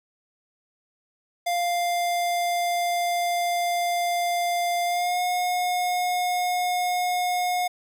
square tone with pitch glide, 698.5 to 720.2 Hz, F5 to F#5, 0 to -47 cents, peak -23 dBFS, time 1.46-7.68 s, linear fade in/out 10 ms, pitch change +53 cents, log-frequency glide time 4.85-5.22 s, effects 9-bit

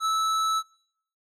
triangle tone with hard clipping, 1308 Hz, E6, 14 cents flat, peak -24 dBFS, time 0-0.63 s, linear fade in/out 50 ms, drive 16 dB, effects noise-tail reverb RT60 0.7 s tail -25 dB re dry

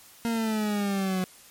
40% pulse exponential sweep, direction down, 233.1 to 183.4 Hz, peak -24 dBFS, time 0.25-1.24 s, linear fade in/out 0 ms, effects white hiss -52 dBFS RMS until 1.5 s + MP3 64 kbps

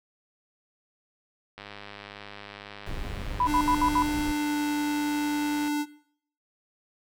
click train, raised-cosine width 0.3 ms, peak -25 dBFS, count 419, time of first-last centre 1.58-5.678 s, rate 102 Hz
brown noise, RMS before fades -34 dBFS, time 2.86-4.32 s, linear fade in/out 5 ms
sine tone bursts, 990 Hz, B5, 4 cents sharp, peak -21 dBFS, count 5, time 3.4-4.024 s, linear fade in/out 2 ms, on 72 ms, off 66 ms
square tone with pitch glide, 297.3 to 295.1 Hz, D4 to D4, +21 to +8 cents, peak -26 dBFS, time 3.45-5.86 s, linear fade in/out 50 ms, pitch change -13 cents, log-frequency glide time 4.32-4.57 s
effects noise-tail reverb RT60 0.6 s tail -18 dB re dry

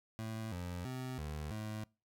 25% pulse tone with pitch steps, 111 / 88.5 / 128.8 / 75.4 / 107.9 Hz, A2 / F2 / C3 / D2 / A2, +16 / +23 / -27 / +46 / -33 cents, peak -36 dBFS, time 0.19-1.84 s, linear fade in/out 0 ms, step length 330 ms, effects noise-tail reverb RT60 0.3 s tail -25 dB re dry

